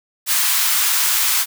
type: high-pass noise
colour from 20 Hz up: white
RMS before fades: -17 dBFS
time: 0.26-1.46 s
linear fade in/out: 50 ms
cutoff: 940 Hz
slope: 24 dB/octave
effects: none